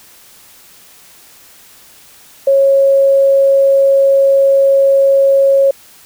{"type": "tone", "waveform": "sine", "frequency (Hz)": 548, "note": "C#5", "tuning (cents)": -20, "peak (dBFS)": -6, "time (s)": [2.47, 5.71], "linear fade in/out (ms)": 5, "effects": ["white hiss -42 dBFS RMS until 6.05 s"]}